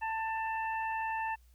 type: harmonic tone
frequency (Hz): 889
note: A5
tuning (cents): +18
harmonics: 1 / 2 / 3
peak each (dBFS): -33 / -39 / -43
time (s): 0.01-1.36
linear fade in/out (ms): 20
effects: added 60 Hz sine -58 dBFS peak until 1.54 s + white hiss -72 dBFS RMS until 1.54 s